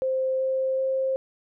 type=tone with pitch steps; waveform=sine; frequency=523.3 / 526.3 / 529.4 Hz; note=C5 / C5 / C5; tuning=0 / +10 / +20 cents; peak=-22 dBFS; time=0.02-1.16 s; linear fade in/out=0 ms; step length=380 ms; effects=none